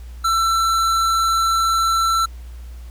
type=tone with hard clipping; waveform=triangle; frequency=1339 Hz; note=E6; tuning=27 cents sharp; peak=-17 dBFS; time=0.24-2.26 s; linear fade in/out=10 ms; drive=18 dB; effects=added 60 Hz sine -32 dBFS peak until 2.9 s + pink hiss -51 dBFS RMS until 2.9 s